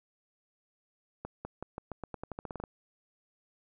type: accelerating click train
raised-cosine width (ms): 1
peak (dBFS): -24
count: 15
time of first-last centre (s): 1.25-2.638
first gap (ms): 200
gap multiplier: 0.88
effects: none